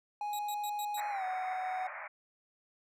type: tone with pitch glide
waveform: triangle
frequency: 831 to 744.6 Hz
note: G#5 to F#5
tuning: +1 to +11 cents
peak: -32 dBFS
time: 0.21-1.87 s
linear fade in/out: 2 ms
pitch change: -190 cents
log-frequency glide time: 1.09-1.24 s
type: tone bursts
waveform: 15% pulse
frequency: 3841 Hz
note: B7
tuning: 49 cents flat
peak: -34 dBFS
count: 5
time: 0.33-1.002 s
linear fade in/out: 2 ms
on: 60 ms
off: 93 ms
type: band-pass noise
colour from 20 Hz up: white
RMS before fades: -44 dBFS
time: 0.97-2.08 s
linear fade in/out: 10 ms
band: 580 to 2300 Hz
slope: 96 dB/octave
effects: none